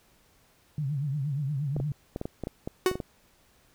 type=tone with vibrato; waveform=sine; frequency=142.2 Hz; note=C#3; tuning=45 cents sharp; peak=-27 dBFS; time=0.78-1.92 s; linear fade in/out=2 ms; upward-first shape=triangle; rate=8.5 Hz; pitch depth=160 cents each way
type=clicks; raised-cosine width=2 ms; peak=-19 dBFS; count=11; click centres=1.765 / 1.801 / 2.161 / 2.214 / 2.255 / 2.437 / 2.471 / 2.675 / 2.914 / 2.955 / 3.002 s
type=tone with exponential decay; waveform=45% pulse; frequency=370 Hz; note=F#4; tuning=in tune; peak=-18 dBFS; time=2.86-3.01 s; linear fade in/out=1 ms; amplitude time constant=31 ms
effects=pink hiss -63 dBFS RMS until 3.74 s